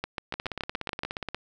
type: two click trains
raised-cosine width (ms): 0.3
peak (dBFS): -16 / -14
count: 18 / 8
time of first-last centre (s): 0.34-1.346 / 0.04-1.034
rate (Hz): 16.9 / 7.04
effects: none

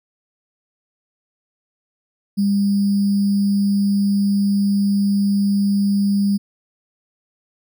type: tone with sample-and-hold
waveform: sine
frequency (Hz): 200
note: G3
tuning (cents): +35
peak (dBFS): -14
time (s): 2.37-6.38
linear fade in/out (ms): 20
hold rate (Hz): 4900
effects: none

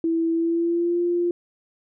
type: tone with pitch glide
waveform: sine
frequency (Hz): 329.6 to 348.2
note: E4 to F4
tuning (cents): 0 to -5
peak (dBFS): -19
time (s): 0.04-1.31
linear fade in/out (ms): 2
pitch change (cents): +95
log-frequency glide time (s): 0.32-1
effects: none

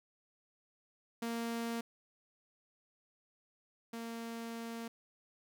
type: tone pair in turn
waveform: sawtooth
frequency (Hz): 231.9 / 230.3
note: A#3 / A#3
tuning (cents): -9 / -21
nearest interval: unison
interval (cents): 12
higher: first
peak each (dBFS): -32 / -37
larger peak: first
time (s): 1.22-1.81 / 3.93-4.88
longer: second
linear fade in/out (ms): 5
effects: none

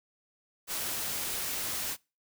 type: noise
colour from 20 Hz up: white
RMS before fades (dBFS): -34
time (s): 0.67-1.97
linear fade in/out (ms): 50
effects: noise-tail reverb RT60 0.3 s tail -25 dB re dry

